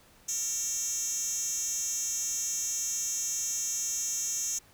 10% pulse tone with high-pass filter, 458.1 Hz, A#4, 30 cents flat, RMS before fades -32 dBFS, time 0.28-4.59 s, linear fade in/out 10 ms, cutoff 6300 Hz, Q 5.6, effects pink hiss -59 dBFS RMS until 4.73 s

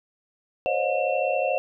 sine tone cluster, 507 / 541 / 612 / 717 / 2703 Hz, B4 / C#5 / D#5 / F5 / E7, +45 / -42 / -29 / +45 / +43 cents, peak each -32 / -26 / -27 / -27 / -31 dBFS, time 0.66-1.58 s, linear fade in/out 0 ms, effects none

